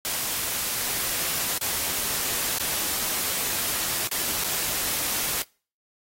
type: noise with dropouts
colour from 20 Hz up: white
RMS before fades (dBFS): -27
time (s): 0.05-5.42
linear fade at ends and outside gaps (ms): 0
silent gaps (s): 1.578-1.612 / 2.585-2.598 / 4.074-4.114 / 4.438-4.444
effects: noise-tail reverb RT60 0.4 s tail -25 dB re dry + AAC 48 kbps